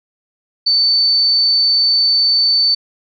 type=tone; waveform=sine; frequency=4529 Hz; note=C#8; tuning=36 cents sharp; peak=-10 dBFS; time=0.66-2.75 s; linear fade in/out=10 ms; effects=none